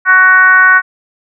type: tone with frequency modulation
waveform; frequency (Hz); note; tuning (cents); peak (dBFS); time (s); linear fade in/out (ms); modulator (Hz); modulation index
sine; 1492; F#6; +14; -3; 0.05-0.82; 50; 375; 0.88
effects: none